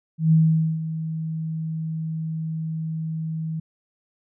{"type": "tone with ADSR envelope", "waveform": "sine", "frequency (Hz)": 160, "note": "D#3", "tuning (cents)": 49, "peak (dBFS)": -12, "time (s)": [0.18, 3.6], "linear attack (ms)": 140, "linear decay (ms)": 470, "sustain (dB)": -13, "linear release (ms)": 7, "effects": []}